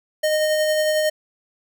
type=tone with tremolo; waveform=square; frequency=616 Hz; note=D#5; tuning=17 cents flat; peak=-17 dBFS; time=0.23-1.1 s; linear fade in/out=10 ms; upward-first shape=sine; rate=11 Hz; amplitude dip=25%; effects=none